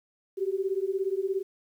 sine beating tone pair, 377.3 / 394.3 Hz, F#4 / G4, +34 / +10 cents, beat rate 17 Hz, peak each -29 dBFS, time 0.37-1.43 s, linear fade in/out 20 ms, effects 10-bit

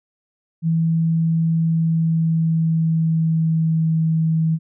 sine tone with pitch glide, 163.6 to 160.88 Hz, E3 to E3, -13 to -42 cents, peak -15 dBFS, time 0.62-4.59 s, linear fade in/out 50 ms, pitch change -29 cents, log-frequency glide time 1.52-3.97 s, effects none

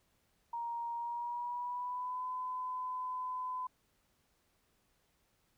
sine tone with pitch glide, 938 to 1011.1 Hz, A#5 to B5, +11 to +40 cents, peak -36 dBFS, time 0.53-3.67 s, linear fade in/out 5 ms, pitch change +129 cents, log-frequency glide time 0.95-2.26 s, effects pink hiss -75 dBFS RMS until 5.57 s

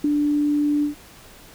sine tone with ADSR envelope, 293.7 Hz, D4, in tune, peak -13 dBFS, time 0.04-0.95 s, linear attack 6 ms, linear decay 4 ms, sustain -4 dB, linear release 120 ms, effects pink hiss -46 dBFS RMS until 1.54 s

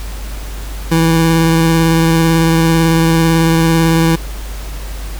25% pulse tone with vibrato, 163.9 Hz, E3, 10 cents flat, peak -5 dBFS, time 0.91-4.16 s, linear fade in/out 10 ms, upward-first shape sine, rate 18 Hz, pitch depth 17 cents each way, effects added 50 Hz sine -22 dBFS peak until 5.19 s + pink hiss -32 dBFS RMS until 5.19 s

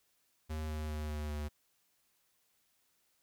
square tone with pitch steps, 77.78 / 76.93 / 76.09 / 75.26 / 74.44 Hz, D#2 / D#2 / D#2 / D2 / D2, 0 / -19 / -38 / +43 / +24 cents, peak -37 dBFS, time 0.49-1.49 s, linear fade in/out 20 ms, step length 200 ms, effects white hiss -75 dBFS RMS until 3.22 s

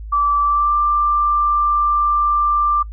sine tone with pitch glide, 1161 to 1182.7 Hz, D6 to D6, -20 to +12 cents, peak -13 dBFS, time 0.12-2.83 s, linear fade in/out 10 ms, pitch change +32 cents, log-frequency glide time 0.41-0.74 s, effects noise-tail reverb RT60 0.1 s tail -25 dB re dry + added 53 Hz sine -28 dBFS peak until 2.92 s

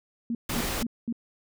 sine tone bursts, 233.5 Hz, A#3, 3 cents sharp, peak -26 dBFS, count 4, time 0.3-1.126 s, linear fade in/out 2 ms, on 49 ms, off 210 ms
pink noise, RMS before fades -30 dBFS, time 0.49-0.83 s, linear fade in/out 5 ms
effects none

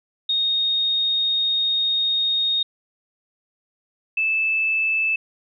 sine tone pair in turn, 3715 / 2627 Hz, A#7 / E7, -7 / -7 cents, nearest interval tritone, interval 600 cents, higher first, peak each -18 dBFS, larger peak neither, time 0.29-2.63 / 4.17-5.16 s, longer first, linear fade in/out 5 ms, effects none

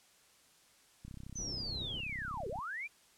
click train, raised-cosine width 5 ms, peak -35 dBFS, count 51, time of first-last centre 1.05-2.588 s, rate 32.5 Hz
sine linear two-way sweep, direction down then up, 6200 to 360.3 to 2468 Hz, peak -38 dBFS, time 1.35-2.88 s, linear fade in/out 20 ms, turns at 2.48 s
pink low-pass noise, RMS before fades -47 dBFS, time 1.39-2 s, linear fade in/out 0 ms, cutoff 490 Hz, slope 12 dB/octave
effects white hiss -65 dBFS RMS until 3.17 s + low-pass 10000 Hz 12 dB/octave

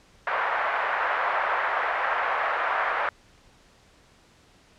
white band-pass noise, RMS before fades -26 dBFS, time 0.27-3.09 s, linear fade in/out 2 ms, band 600 to 1700 Hz, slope 24 dB/octave, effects pink hiss -57 dBFS RMS until 4.78 s + low-pass 7000 Hz 12 dB/octave

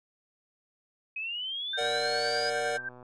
sine linear sweep, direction up, 2516 to 4978 Hz, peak -32 dBFS, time 1.16-2.5 s, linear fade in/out 5 ms
sine tone with tremolo, 1568 Hz, G6, in tune, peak -31 dBFS, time 1.73-2.89 s, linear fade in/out 5 ms, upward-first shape sine, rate 9.8 Hz, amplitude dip 70%
square chord, Bb augmented, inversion none, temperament equal, 466.2 / 587.3 / 740 Hz, Bb4 / D5 / F#5, 0 / 0 / 0 cents, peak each -34 dBFS, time 1.77-2.78 s, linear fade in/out 20 ms
click train, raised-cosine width 1 ms, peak -36 dBFS, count 152, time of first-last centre 1.81-3.028 s, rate 124 Hz
effects resampled to 22050 Hz

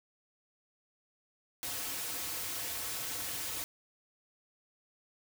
white noise with comb filter, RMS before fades -38 dBFS, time 1.63-3.64 s, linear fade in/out 0 ms, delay 5 ms, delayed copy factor -0.9, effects none

